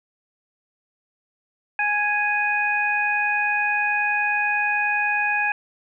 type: harmonic tone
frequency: 830.6 Hz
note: G#5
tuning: in tune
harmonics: 1 / 2 / 3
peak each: -25 / -23 / -23 dBFS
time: 1.79-5.52 s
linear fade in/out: 2 ms
effects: none